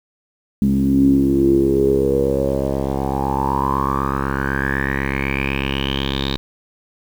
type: tone with low-pass filter sweep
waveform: 10% pulse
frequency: 68 Hz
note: C#2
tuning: 33 cents flat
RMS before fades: -18 dBFS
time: 0.62-6.37 s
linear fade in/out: 0 ms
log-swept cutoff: 220 to 3900 Hz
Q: 8.5
effects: 7-bit